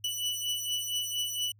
sawtooth beating tone pair, 2960 / 2964.3 Hz, F#7 / F#7, 0 / +3 cents, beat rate 4.3 Hz, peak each -32 / -29 dBFS, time 0.04-1.52 s, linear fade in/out 5 ms, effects added 104 Hz sine -57 dBFS peak until 1.59 s

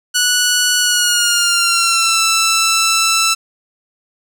10% pulse tone with pitch glide, 1473 to 1327.5 Hz, F#6 to E6, -8 to +12 cents, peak -3 dBFS, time 0.14-3.35 s, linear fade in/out 20 ms, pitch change -180 cents, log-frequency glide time 0.79-2.22 s, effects none

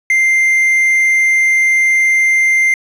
triangle tone, 2093 Hz, C7, in tune, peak -7 dBFS, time 0.1-2.74 s, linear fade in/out 2 ms, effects resampled to 32000 Hz + 7-bit

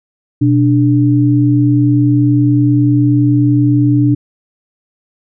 sine tone pair together, 123.47 / 293.7 Hz, B2 / D4, 0 / 0 cents, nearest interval octave + minor third, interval 1500 cents, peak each -10 dBFS, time 0.41-4.15 s, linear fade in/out 10 ms, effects none

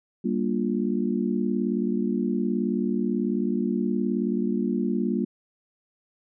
sine chord, G minor seventh, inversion none, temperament just, 196 / 235.2 / 294 / 352.8 Hz, G3 / Bb3 / D4 / F4, 0 / +16 / +2 / +18 cents, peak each -27 / -26 / -31 / -30 dBFS, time 0.24-5.25 s, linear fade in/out 10 ms, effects none

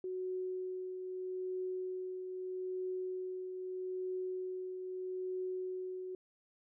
sine tone with tremolo, 370 Hz, F#4, in tune, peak -35 dBFS, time 0.04-6.15 s, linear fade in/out 2 ms, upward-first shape triangle, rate 0.79 Hz, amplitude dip 45%, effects none

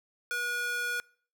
square tone with high-pass filter, 483 Hz, B4, 39 cents flat, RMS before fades -32 dBFS, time 0.31-1 s, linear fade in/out 0 ms, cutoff 1300 Hz, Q 2.5, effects noise-tail reverb RT60 0.5 s tail -25 dB re dry

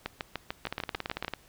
two click trains, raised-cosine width 0.3 ms, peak -16 / -16 dBFS, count 13 / 9, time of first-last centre 0.67-1.337 / 0.06-1.247 s, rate 18 / 6.74 Hz, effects pink hiss -59 dBFS RMS until 1.48 s

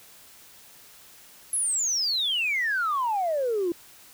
sine exponential sweep, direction down, 11175 to 330.7 Hz, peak -22 dBFS, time 1.53-3.72 s, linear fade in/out 2 ms, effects tanh soft clip ceiling -19 dBFS + white hiss -51 dBFS RMS until 4.13 s

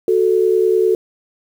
sine tone pair together, 370 / 440 Hz, F#4 / A4, 0 / 0 cents, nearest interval minor third, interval 300 cents, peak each -14 dBFS, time 0.08-0.95 s, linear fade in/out 2 ms, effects 7-bit

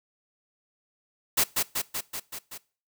white noise with echo, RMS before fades -22 dBFS, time 1.37-1.44 s, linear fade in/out 10 ms, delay 190 ms, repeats 6, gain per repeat -3 dB, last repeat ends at 2.58 s, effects noise-tail reverb RT60 0.4 s tail -22 dB re dry

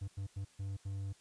triangle tone bursts at uneven times, 98 Hz, G2, in tune, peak -35 dBFS, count 5, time 0.01-0.08 / 0.17-0.27 / 0.36-0.45 / 0.59-0.77 / 0.85-1.13 s, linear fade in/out 10 ms, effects white hiss -65 dBFS RMS until 1.2 s + resampled to 22050 Hz

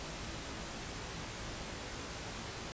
pink noise with comb filter, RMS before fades -43 dBFS, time 0-2.72 s, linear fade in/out 0 ms, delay 18 ms, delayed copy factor +0.5, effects resampled to 16000 Hz

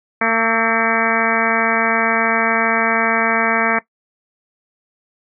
harmonic tone with a mistuned harmonic, 226.9 Hz, A#3, 47 cents flat, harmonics 1 / 2 / 3 / 4 / 5 / 6 / 7 / 8 / 9 / 10, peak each -23 / -23 / -23 / -23 / -23 / -23 / -23 / -23 / -23 / -23 dBFS, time 0.21-3.79 s, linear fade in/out 5 ms, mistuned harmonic 6, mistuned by -49 cents, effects noise-tail reverb RT60 0.1 s tail -18 dB re dry

